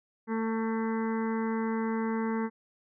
harmonic tone, 223.8 Hz, A3, 30 cents sharp, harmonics 1 / 2 / 4 / 5 / 6 / 7 / 8 / 9, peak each -29 / -34 / -38 / -42 / -47 / -45 / -49 / -46 dBFS, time 0.27-2.5 s, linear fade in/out 50 ms, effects none

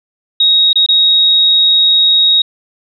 sine tone with dropouts, 3775 Hz, A#7, 21 cents sharp, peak -6 dBFS, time 0.4-2.42 s, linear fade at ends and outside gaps 5 ms, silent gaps 0.731-0.756 / 0.863-0.887 s, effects none

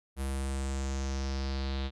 square tone with low-pass filter sweep, 67.4 Hz, C#2, 48 cents flat, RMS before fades -33 dBFS, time 0.16-1.91 s, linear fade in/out 50 ms, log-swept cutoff 11000 to 3700 Hz, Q 3.9, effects none

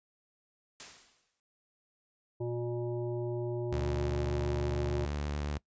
white noise with exponential decay, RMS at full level -43 dBFS, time 0.8-1.4 s, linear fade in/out 0 ms, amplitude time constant 130 ms
harmonic tone, 120 Hz, B2, 49 cents flat, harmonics 1 / 3 / 5 / 7 / 8, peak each -36 / -34 / -43 / -51 / -54 dBFS, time 2.4-5.06 s, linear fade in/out 10 ms
sawtooth tone with vibrato, 73.3 Hz, D2, 3 cents flat, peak -29 dBFS, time 3.72-5.58 s, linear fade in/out 5 ms, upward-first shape sine, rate 8.6 Hz, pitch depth 22 cents each way
effects noise-tail reverb RT60 0.1 s tail -21 dB re dry + resampled to 16000 Hz

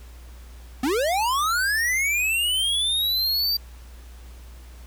square linear sweep, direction up, 237.4 to 4700 Hz, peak -21 dBFS, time 0.83-3.57 s, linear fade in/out 5 ms, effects added 60 Hz sine -40 dBFS peak until 4.86 s + pink hiss -52 dBFS RMS until 4.86 s

